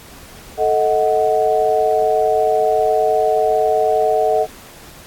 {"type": "chord", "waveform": "sine", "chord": "D# diminished", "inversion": "second", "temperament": "equal with one note detuned", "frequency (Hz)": [440, 630.6, 740], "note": ["A4", "D#5", "F#5"], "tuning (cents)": [0, 23, 0], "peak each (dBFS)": -17, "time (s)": [0.57, 4.47], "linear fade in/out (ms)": 50, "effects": ["pink hiss -40 dBFS RMS until 5.06 s", "AAC 64 kbps"]}